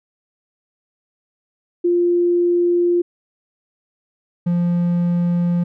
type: tone pair in turn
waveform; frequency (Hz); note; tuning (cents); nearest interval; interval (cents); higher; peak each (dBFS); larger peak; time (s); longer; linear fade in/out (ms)
sine / triangle; 349.2 / 174; F4 / F3; 0 / -6; octave; 1206; first; -13; neither; 1.84-3.02 / 4.46-5.64; neither; 10
effects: none